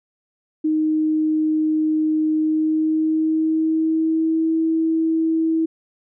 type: tone with pitch glide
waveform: sine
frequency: 311.1 to 323.2 Hz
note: D#4 to E4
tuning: 0 to -34 cents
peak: -16 dBFS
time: 0.64-5.66 s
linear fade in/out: 10 ms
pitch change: +66 cents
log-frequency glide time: 2.34-4.54 s
effects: none